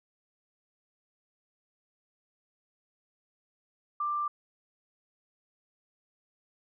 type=tone; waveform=sine; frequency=1183 Hz; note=D6; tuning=12 cents sharp; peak=-28 dBFS; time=4-4.28 s; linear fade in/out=5 ms; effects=none